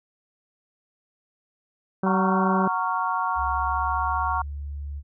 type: harmonic tone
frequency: 190.6 Hz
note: G3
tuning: 48 cents flat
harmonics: 1 / 2 / 3 / 4 / 5 / 6 / 7 / 8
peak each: -22 / -28 / -32 / -34 / -36 / -38 / -39 / -40 dBFS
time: 2.03-2.68 s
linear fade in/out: 5 ms
type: chord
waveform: sine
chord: Gb major seventh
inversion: none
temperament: just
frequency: 740 / 925 / 1110 / 1387.5 Hz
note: Gb5 / Bb5 / Db6 / F6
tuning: 0 / -14 / +2 / -12 cents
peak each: -30 / -27 / -26 / -31 dBFS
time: 2.06-4.42 s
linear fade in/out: 5 ms
type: tone with pitch glide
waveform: sine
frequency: 67.3 to 71.71 Hz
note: C2 to D2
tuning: +49 to -41 cents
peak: -30 dBFS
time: 3.35-5.03 s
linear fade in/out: 50 ms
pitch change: +110 cents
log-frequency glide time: 3.47-4.27 s
effects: none